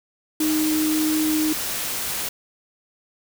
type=tone in noise; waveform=sine; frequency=310 Hz; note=D#4; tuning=6 cents flat; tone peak=-19 dBFS; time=0.4-1.53 s; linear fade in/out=5 ms; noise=white; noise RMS=-27 dBFS; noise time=0.4-2.29 s; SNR=+5 dB; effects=none